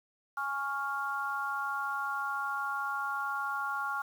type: chord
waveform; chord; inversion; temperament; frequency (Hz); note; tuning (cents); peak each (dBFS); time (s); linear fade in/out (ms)
sine; Db major; second; equal; 830.6 / 1108.7 / 1396.9; Ab5 / Db6 / F6; 0 / 0 / 0; -38 / -36 / -34; 0.37-4.02; 5
effects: 9-bit